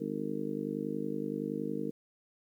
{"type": "harmonic tone", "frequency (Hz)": 50.7, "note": "G#1", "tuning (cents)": -41, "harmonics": [3, 4, 5, 6, 7, 8, 9], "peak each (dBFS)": [-44, -39, -39, -38, -46, -45, -39], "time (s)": [0, 1.91], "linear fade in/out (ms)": 10, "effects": ["11-bit"]}